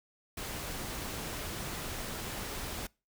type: noise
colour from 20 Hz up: pink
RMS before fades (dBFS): -39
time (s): 0.37-2.87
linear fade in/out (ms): 5
effects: noise-tail reverb RT60 0.3 s tail -25 dB re dry